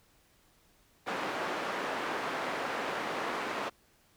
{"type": "band-pass noise", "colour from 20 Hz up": "white", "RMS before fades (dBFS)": -35, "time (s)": [1.06, 3.7], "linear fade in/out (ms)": 20, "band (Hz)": [260, 1400], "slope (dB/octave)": 12, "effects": ["pink hiss -66 dBFS RMS until 4.16 s"]}